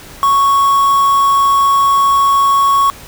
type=tone with quantisation; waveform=triangle; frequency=1108.7 Hz; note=C#6; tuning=in tune; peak=-6 dBFS; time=0.23-2.9 s; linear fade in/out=0 ms; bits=4; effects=pink hiss -35 dBFS RMS until 3.07 s